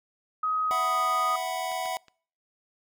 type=tone with pitch glide; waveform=sine; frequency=1261 to 1241.5 Hz; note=D#6 to D#6; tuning=+23 to -4 cents; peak=-24 dBFS; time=0.43-1.36 s; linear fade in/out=5 ms; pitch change=-27 cents; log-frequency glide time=0.62-0.99 s
type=chord; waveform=square; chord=E suspended second; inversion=none; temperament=just; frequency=659.3 / 741.7 / 988.9 Hz; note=E5 / F#5 / B5; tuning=0 / +4 / +2 cents; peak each=-35 / -32 / -36 dBFS; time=0.71-1.97 s; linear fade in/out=0 ms
type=clicks; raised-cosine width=0.2 ms; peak=-28 / -25 / -33 dBFS; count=3; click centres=1.717 / 1.857 / 2.083 s
effects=noise-tail reverb RT60 0.5 s tail -26 dB re dry